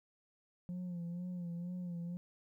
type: tone with vibrato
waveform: sine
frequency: 175.6 Hz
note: F3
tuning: 10 cents sharp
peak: -36 dBFS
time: 0.69-2.17 s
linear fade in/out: 0 ms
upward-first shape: sine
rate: 2.1 Hz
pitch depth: 53 cents each way
effects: tanh soft clip ceiling -38 dBFS + 13-bit